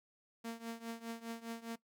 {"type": "tone with tremolo", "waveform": "sawtooth", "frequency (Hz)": 229.7, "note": "A#3", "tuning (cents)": -25, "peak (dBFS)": -35, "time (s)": [0.44, 1.76], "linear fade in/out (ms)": 10, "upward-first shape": "triangle", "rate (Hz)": 4.9, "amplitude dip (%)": 90, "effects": ["noise-tail reverb RT60 0.1 s tail -19 dB re dry"]}